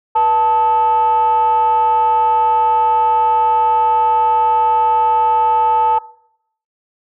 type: tone with frequency modulation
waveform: sine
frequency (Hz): 880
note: A5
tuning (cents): 0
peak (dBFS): -9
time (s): 0.15-5.99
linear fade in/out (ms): 10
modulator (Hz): 396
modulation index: 0.39
effects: noise-tail reverb RT60 0.7 s tail -21 dB re dry + tanh soft clip ceiling -6 dBFS